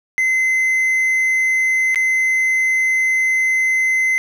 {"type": "tone with dropouts", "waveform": "triangle", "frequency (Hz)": 2055, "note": "C7", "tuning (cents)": -32, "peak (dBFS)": -12, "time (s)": [0.18, 4.18], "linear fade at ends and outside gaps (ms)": 0, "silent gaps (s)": [1.946, 1.958], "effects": []}